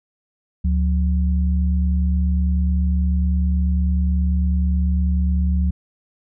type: tone pair together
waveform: sine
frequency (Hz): 71.76 / 181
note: D2 / F#3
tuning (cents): -40 / -38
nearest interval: octave + major third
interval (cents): 1602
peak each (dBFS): -16 / -23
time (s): 0.64-5.71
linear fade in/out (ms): 10
effects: none